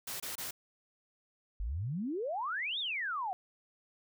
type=noise bursts; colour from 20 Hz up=white; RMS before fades=-40 dBFS; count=3; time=0.07-0.51 s; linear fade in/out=5 ms; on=130 ms; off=25 ms
type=exponential two-way sweep; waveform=sine; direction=up then down; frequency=45.42 to 3800 to 717 Hz; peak=-33 dBFS; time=1.6-3.33 s; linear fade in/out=0 ms; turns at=2.79 s
effects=none